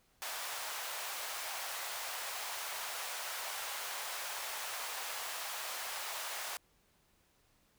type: high-pass noise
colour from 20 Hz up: pink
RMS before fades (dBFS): -41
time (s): 0.22-6.57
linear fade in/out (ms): 0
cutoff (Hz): 660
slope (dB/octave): 24
effects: pink hiss -71 dBFS RMS until 7.78 s